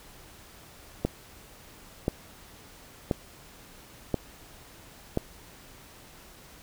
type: click train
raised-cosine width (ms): 2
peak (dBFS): -11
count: 5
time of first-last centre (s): 1.05-5.174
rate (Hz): 0.97
effects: pink hiss -51 dBFS RMS until 6.62 s